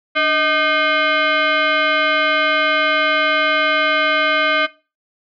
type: tone with frequency modulation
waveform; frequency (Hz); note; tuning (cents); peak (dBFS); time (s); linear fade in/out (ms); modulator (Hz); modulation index
sine; 293.7; D4; 0; -13; 0.15-4.67; 20; 920; 2.8
effects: noise-tail reverb RT60 0.3 s tail -18 dB re dry